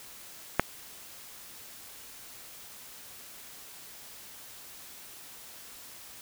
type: click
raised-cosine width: 0.5 ms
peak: -5 dBFS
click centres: 0.596 s
effects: white hiss -48 dBFS RMS until 6.21 s